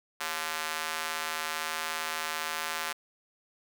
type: tone with high-pass filter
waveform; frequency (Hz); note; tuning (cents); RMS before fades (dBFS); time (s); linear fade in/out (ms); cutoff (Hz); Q
square; 79.4; D#2; +36; -34; 0.2-2.93; 10; 1200; 0.98
effects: none